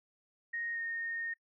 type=tone with pitch glide; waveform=sine; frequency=1864.7 to 1843.3 Hz; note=A#6 to A#6; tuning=0 to -20 cents; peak=-35 dBFS; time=0.53-1.34 s; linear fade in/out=10 ms; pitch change=-20 cents; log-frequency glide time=0.73-0.79 s; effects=noise-tail reverb RT60 0.1 s tail -21 dB re dry